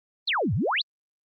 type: exponential two-way sweep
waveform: sine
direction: down then up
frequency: 4707 to 87.31 to 4707 Hz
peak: -22 dBFS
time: 0.27-0.82 s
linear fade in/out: 10 ms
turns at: 0.54 s
effects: Opus 32 kbps